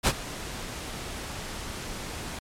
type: noise with ADSR envelope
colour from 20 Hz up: pink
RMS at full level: -19 dBFS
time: 0.03-2.39 s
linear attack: 41 ms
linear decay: 52 ms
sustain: -17 dB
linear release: 3 ms
effects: low-pass 10000 Hz 12 dB/octave + MP3 96 kbps